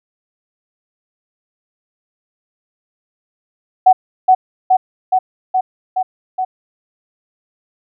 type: tone with echo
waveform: sine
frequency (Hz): 747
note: F#5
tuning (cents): +16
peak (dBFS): -3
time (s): 3.86-3.93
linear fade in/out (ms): 10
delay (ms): 420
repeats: 6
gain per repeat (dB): -2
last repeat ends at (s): 6.45
effects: none